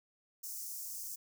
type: high-pass noise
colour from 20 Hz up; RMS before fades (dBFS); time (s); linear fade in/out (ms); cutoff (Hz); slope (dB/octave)
white; -43; 0.43-1.16; 10; 5300; 48
effects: none